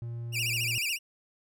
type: tone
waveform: triangle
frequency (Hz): 117.6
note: A#2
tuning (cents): +16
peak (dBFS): -32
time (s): 0.02-0.78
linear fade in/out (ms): 0
type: tone with vibrato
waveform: sawtooth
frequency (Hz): 2581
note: E7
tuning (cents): -37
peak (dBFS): -25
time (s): 0.32-0.99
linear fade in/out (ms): 50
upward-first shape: sine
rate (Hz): 14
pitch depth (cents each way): 190
effects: none